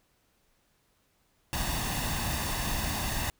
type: noise with comb filter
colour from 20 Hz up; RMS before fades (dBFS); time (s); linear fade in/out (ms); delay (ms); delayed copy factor
pink; -31; 1.53-3.3; 0; 1.1; +0.6
effects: pink hiss -70 dBFS RMS until 3.39 s